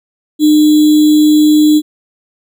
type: tone with sample-and-hold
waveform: sine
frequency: 303.3 Hz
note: D#4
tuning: 44 cents flat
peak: -4 dBFS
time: 0.39-1.82 s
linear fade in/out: 50 ms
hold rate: 3675 Hz
effects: none